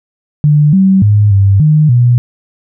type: tone with pitch steps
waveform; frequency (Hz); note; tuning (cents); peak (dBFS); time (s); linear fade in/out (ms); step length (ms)
sine; 148.7 / 191.6 / 104.1 / 98.5 / 153 / 121.8; D3 / G3 / G#2 / G2 / D#3 / B2; +22 / -39 / +5 / +9 / -29 / -24; -4; 0.44-2.18; 0; 290
effects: none